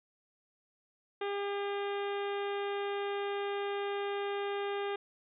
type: harmonic tone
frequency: 402.6 Hz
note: G4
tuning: 46 cents sharp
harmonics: 1 / 2 / 3 / 4 / 5 / 6 / 7 / 8 / 9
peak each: -34 / -40 / -44 / -46 / -48 / -50 / -51 / -52 / -53 dBFS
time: 1.21-4.96 s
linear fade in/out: 5 ms
effects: none